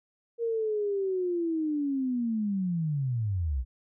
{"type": "linear sweep", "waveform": "sine", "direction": "down", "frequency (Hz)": [470.1, 57], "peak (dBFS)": -26, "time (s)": [0.38, 3.65], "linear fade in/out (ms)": 50, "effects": []}